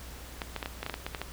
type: clicks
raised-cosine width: 0.3 ms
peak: -17 dBFS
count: 11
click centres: 0.418 / 0.563 / 0.628 / 0.659 / 0.83 / 0.864 / 0.897 / 0.941 / 1.065 / 1.148 / 1.216 s
effects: added 60 Hz sine -45 dBFS peak until 1.32 s + pink hiss -47 dBFS RMS until 1.32 s